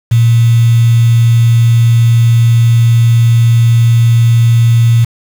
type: tone with quantisation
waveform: sine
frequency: 116.54 Hz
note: A#2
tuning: in tune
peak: -4 dBFS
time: 0.11-5.05 s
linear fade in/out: 10 ms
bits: 4
effects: none